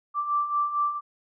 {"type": "beating tone pair", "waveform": "sine", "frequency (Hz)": [1169, 1173.4], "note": ["D6", "D6"], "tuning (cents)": [-8, -2], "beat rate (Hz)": 4.4, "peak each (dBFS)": [-30, -24], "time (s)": [0.14, 1.01], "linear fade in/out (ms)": 50, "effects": []}